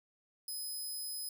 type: tone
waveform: 10% pulse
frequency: 5050 Hz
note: D#8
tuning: 25 cents sharp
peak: -33 dBFS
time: 0.48-1.29 s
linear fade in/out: 2 ms
effects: none